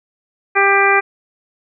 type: harmonic tone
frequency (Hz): 396.1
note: G4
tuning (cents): +18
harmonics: 1 / 2 / 3 / 4 / 5 / 6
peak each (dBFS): -17 / -17 / -17 / -17 / -17 / -17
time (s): 0.55-1.01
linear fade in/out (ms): 20
effects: none